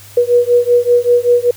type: beating tone pair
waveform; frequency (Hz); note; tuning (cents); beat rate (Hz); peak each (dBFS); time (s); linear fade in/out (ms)
sine; 481.6 / 486.8; B4 / B4; -44 / -25; 5.2; -11; 0.17-1.51; 5
effects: added 101 Hz sine -40 dBFS peak until 1.56 s + white hiss -39 dBFS RMS until 1.56 s